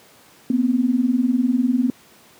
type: tone pair together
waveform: sine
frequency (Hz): 239.8 / 259.8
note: A#3 / C4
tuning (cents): +49 / -12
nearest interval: minor second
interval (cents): 139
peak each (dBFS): -18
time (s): 0.5-1.9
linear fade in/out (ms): 2
effects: pink hiss -50 dBFS RMS until 2.39 s + high-pass 150 Hz 12 dB/octave